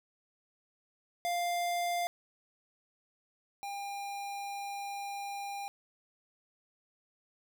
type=tone pair in turn; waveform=square; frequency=698.5 / 801.9 Hz; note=F5 / G5; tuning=0 / +39 cents; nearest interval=major second; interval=239 cents; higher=second; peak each=-31 / -38 dBFS; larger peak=first; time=1.25-2.07 / 3.63-5.68 s; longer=second; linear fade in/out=0 ms; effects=none